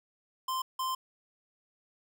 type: tone bursts at uneven times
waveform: square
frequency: 1041 Hz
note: C6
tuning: 9 cents flat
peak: -31 dBFS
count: 2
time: 0.48-0.62 / 0.79-0.95 s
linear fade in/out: 5 ms
effects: none